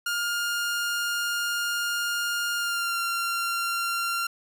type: tone with pitch glide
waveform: sawtooth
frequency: 1412 to 1379.7 Hz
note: F6 to F6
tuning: +19 to -21 cents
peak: -22 dBFS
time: 0.06-4.27 s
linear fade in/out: 5 ms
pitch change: -40 cents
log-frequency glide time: 2.56-2.99 s
effects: none